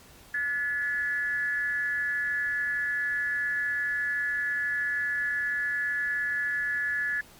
sine tone with frequency modulation, 1712 Hz, A6, 48 cents flat, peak -26 dBFS, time 0.34-7.21 s, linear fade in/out 5 ms, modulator 267 Hz, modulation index 0.43, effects pink hiss -53 dBFS RMS until 7.39 s + Opus 48 kbps

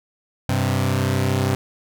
sawtooth tone pair together, 97.39 / 130 Hz, G2 / C3, -11 / -11 cents, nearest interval perfect fourth, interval 500 cents, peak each -17 dBFS, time 0.49-1.55 s, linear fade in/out 0 ms, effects none

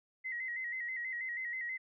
sine tone with vibrato, 1975.5 Hz, B6, in tune, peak -36 dBFS, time 0.24-1.78 s, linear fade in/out 20 ms, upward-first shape square, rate 6.2 Hz, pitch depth 66 cents each way, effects none

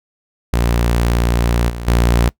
sawtooth tone with level steps, 58.7 Hz, A#1, 13 cents sharp, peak -9 / -20 / -7 dBFS, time 0.53-2.29 s, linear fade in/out 0 ms, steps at 1.69 / 1.87 s, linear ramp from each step 10 ms, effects noise-tail reverb RT60 0.1 s tail -21 dB re dry

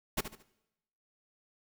pink noise with echo, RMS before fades -30 dBFS, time 0.17-0.21 s, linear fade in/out 10 ms, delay 73 ms, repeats 3, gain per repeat -10 dB, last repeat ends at 0.429 s, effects noise-tail reverb RT60 0.9 s tail -21 dB re dry

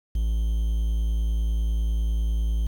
triangle tone with quantisation, 55 Hz, A1, in tune, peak -19 dBFS, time 0.15-2.67 s, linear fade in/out 5 ms, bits 8, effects none

